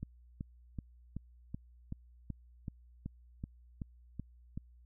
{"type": "click train", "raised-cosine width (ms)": 5, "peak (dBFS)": -27, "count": 13, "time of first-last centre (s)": [0.03, 4.575], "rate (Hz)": 2.64, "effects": ["added 60 Hz sine -57 dBFS peak until 4.85 s"]}